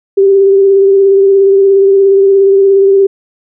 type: tone with vibrato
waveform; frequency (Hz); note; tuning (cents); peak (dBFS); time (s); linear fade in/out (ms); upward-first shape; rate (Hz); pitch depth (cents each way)
sine; 392; G4; 0; -3; 0.17-3.07; 10; sine; 17; 24
effects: none